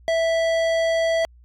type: tone with tanh clipping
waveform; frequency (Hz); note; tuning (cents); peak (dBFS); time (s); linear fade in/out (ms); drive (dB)
sine; 658; E5; -3; -20; 0.08-1.25; 0; 16
effects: added 60 Hz sine -47 dBFS peak until 1.44 s + AAC 64 kbps